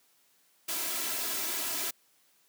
white noise with comb filter, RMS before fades -33 dBFS, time 0.68-1.91 s, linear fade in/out 10 ms, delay 3 ms, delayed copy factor +0.7, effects white hiss -67 dBFS RMS until 2.48 s + high-pass 150 Hz 12 dB/octave

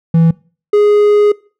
triangle tone pair in turn, 164.81 / 415.3 Hz, E3 / G#4, 0 / 0 cents, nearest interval octave + major third, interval 1600 cents, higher second, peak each -4 dBFS, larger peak neither, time 0.14-0.31 / 0.73-1.32 s, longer second, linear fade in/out 5 ms, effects noise-tail reverb RT60 0.4 s tail -23 dB re dry

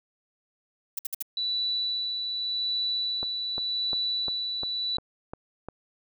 violet noise bursts, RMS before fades -30 dBFS, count 4, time 0.97-1.225 s, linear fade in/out 5 ms, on 21 ms, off 57 ms
sine tone with tremolo, 3957 Hz, B7, 3 cents sharp, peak -25 dBFS, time 1.37-4.97 s, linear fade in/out 2 ms, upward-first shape sine, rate 0.86 Hz, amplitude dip 35%
click train, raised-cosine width 1 ms, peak -22 dBFS, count 8, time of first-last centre 3.23-5.686 s, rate 2.85 Hz
effects none

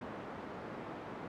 pink band-pass noise, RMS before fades -45 dBFS, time 0.01-1.28 s, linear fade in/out 5 ms, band 180 to 1300 Hz, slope 12 dB/octave, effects none

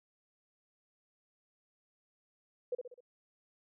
sine tone with echo, 493.9 Hz, B4, in tune, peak -31 dBFS, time 2.72-2.75 s, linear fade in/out 5 ms, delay 64 ms, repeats 4, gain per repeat -6 dB, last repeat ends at 3.006 s, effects none

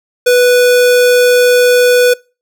square tone, 493 Hz, B4, 3 cents flat, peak -6 dBFS, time 0.26-2.14 s, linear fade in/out 10 ms, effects noise-tail reverb RT60 0.3 s tail -24 dB re dry

